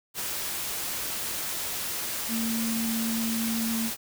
sine tone in noise, 227 Hz, A#3, 46 cents flat, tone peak -27 dBFS, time 2.28-3.91 s, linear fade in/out 50 ms, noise white, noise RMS -32 dBFS, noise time 0.14-3.97 s, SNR +2 dB, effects none

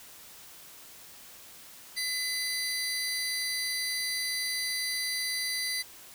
25% pulse tone pair together, 2013 / 4705 Hz, B6 / D8, +33 / +2 cents, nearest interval octave + minor third, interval 1469 cents, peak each -29 / -28 dBFS, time 1.96-5.83 s, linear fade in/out 20 ms, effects white hiss -50 dBFS RMS until 6.14 s

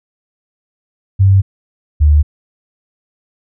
sine tone pair in turn, 97.1 / 74.42 Hz, G2 / D2, -16 / +24 cents, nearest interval perfect fourth, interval 460 cents, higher first, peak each -5 dBFS, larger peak neither, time 1.19-1.42 / 2-2.23 s, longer neither, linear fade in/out 20 ms, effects none

